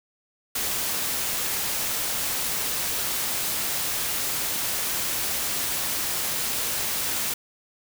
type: noise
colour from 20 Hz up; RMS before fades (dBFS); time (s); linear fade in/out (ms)
white; -27; 0.55-7.34; 5
effects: none